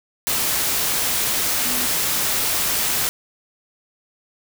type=tone in noise; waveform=sine; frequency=248.7 Hz; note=B3; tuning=12 cents sharp; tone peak=-31 dBFS; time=1.65-1.86 s; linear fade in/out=0 ms; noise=white; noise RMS=-21 dBFS; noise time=0.27-3.09 s; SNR=-13 dB; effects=none